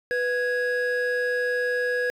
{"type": "tone pair together", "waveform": "triangle", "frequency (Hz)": [493.9, 1661.2], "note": ["B4", "G#6"], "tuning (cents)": [0, 0], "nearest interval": "octave + major sixth", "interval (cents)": 2100, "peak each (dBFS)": [-22, -23], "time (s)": [0.11, 2.1], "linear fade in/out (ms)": 0, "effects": ["tanh soft clip ceiling -16 dBFS"]}